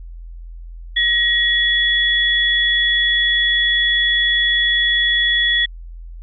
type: tone pair together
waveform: sine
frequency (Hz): 1900 / 3385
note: A#6 / G#7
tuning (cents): +33 / +32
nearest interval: minor seventh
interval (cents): 999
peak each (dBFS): -16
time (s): 0.96-5.66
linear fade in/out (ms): 10
effects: added 42 Hz sine -31 dBFS peak until 6.22 s